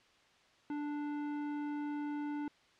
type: tone with tanh clipping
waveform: triangle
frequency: 293.7 Hz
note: D4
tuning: in tune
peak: -38 dBFS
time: 0.7-2.48 s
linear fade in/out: 2 ms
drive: 18 dB
effects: white hiss -66 dBFS RMS until 2.79 s + low-pass 4000 Hz 12 dB/octave